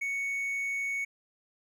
triangle tone, 2222 Hz, C#7, 4 cents sharp, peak -28 dBFS, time 0.01-1.05 s, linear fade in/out 10 ms, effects none

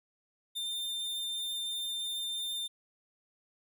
45% pulse tone, 3603 Hz, A7, 40 cents sharp, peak -34 dBFS, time 0.55-2.68 s, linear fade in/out 20 ms, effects none

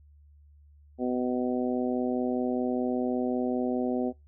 harmonic tone, 125.1 Hz, B2, 23 cents sharp, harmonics 2 / 3 / 4 / 5 / 6, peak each -28 / -32 / -34 / -36 / -38 dBFS, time 0.98-4.13 s, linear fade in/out 50 ms, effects noise-tail reverb RT60 0.2 s tail -23 dB re dry + added 73 Hz sine -53 dBFS peak until 4.27 s

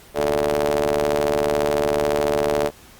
sawtooth ring-modulated tone, 74 Hz, D2, 14 cents sharp, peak -11 dBFS, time 0.14-2.71 s, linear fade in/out 50 ms, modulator 509 Hz, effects pink hiss -47 dBFS RMS until 2.99 s + Opus 48 kbps

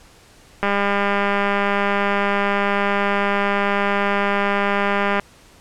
click train, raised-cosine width 0.5 ms, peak -5 dBFS, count 919, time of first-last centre 0.63-5.197 s, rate 201 Hz, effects pink hiss -49 dBFS RMS until 5.6 s + low-pass 10000 Hz 12 dB/octave

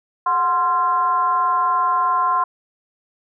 sine tone with frequency modulation, 1046.5 Hz, C6, in tune, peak -15 dBFS, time 0.26-2.44 s, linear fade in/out 5 ms, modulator 316 Hz, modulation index 0.64, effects none

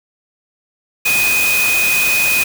sine tone in noise, 2493 Hz, D#7, 3 cents sharp, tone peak -13 dBFS, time 1.05-2.44 s, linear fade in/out 10 ms, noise white, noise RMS -19 dBFS, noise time 1.05-2.44 s, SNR +3 dB, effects none

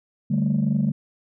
sine chord, D suspended fourth, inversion none, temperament equal, 146.83 / 196 / 220 Hz, D3 / G3 / A3, 0 / 0 / 0 cents, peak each -22 dBFS, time 0.3-0.92 s, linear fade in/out 10 ms, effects tanh soft clip ceiling -13 dBFS

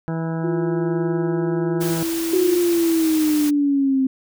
harmonic tone, 163.4 Hz, E3, 15 cents flat, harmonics 1 / 2 / 3 / 4 / 5 / 6 / 8 / 9 / 10, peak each -23 / -29 / -33 / -35 / -37 / -39 / -41 / -42 / -43 dBFS, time 0.08-2.03 s, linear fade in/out 0 ms
sine tone with pitch glide, 348 to 331.1 Hz, F4 to E4, -6 to +8 cents, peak -21 dBFS, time 0.43-2.58 s, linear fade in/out 20 ms, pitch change -86 cents, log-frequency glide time 1.88-1.97 s
white noise, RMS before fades -30 dBFS, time 1.8-3.51 s, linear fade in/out 20 ms
sine exponential sweep, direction down, 370 to 261.6 Hz, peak -15 dBFS, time 2.33-4.07 s, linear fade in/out 5 ms
effects none

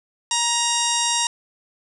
harmonic tone with a mistuned harmonic, 942 Hz, A#5, 18 cents sharp, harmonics 1 / 2 / 3 / 4 / 5 / 6 / 7 / 8 / 9 / 10, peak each -25 / -32 / -28 / -26 / -33 / -25 / -31 / -27 / -31 / -33 dBFS, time 0.31-1.27 s, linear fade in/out 2 ms, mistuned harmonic 5, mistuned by +16 cents, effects none

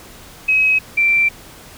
sine tone pair in turn, 2549 / 2349 Hz, D#7 / D7, +41 / 0 cents, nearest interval minor second, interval 141 cents, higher first, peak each -11 dBFS, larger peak neither, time 0.48-0.79 / 0.97-1.29 s, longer second, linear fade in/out 10 ms, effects pink hiss -40 dBFS RMS until 1.77 s

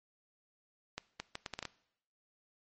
accelerating click train, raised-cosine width 0.2 ms, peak -21 dBFS, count 8, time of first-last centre 0.98-1.653 s, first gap 220 ms, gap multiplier 0.7, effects noise-tail reverb RT60 0.7 s tail -20 dB re dry + MP3 32 kbps

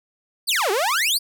sawtooth exponential two-way sweep, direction down then up, 4978 to 364.8 to 4978 Hz, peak -15 dBFS, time 0.47-1.19 s, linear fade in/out 20 ms, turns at 0.71 s, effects none

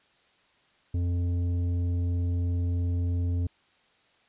triangle tone with tanh clipping, 87.7 Hz, F2, 8 cents sharp, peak -26 dBFS, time 0.94-3.47 s, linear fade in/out 5 ms, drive 13 dB, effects white hiss -64 dBFS RMS until 4.28 s + resampled to 8000 Hz

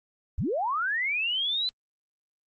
sine linear sweep, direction up, 43.73 to 4071 Hz, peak -25 dBFS, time 0.38-1.69 s, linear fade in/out 0 ms, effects Opus 32 kbps

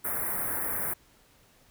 white band-stop noise, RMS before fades -31 dBFS, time 0.04-0.94 s, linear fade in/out 10 ms, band 2000 to 9800 Hz, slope 48 dB/octave, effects pink hiss -61 dBFS RMS until 1.7 s

